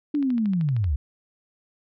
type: linear sweep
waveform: sine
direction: down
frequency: 301.4 to 61.74 Hz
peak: -20 dBFS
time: 0.14-0.96 s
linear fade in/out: 5 ms
type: click train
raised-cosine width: 0.3 ms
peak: -27 dBFS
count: 10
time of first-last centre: 0.15-0.842 s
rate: 13 Hz
effects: none